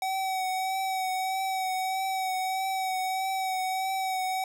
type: tone with vibrato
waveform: square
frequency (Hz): 757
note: F#5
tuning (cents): +39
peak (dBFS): -28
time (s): 0.02-4.44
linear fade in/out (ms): 2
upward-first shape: triangle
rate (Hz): 1.6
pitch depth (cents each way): 26
effects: none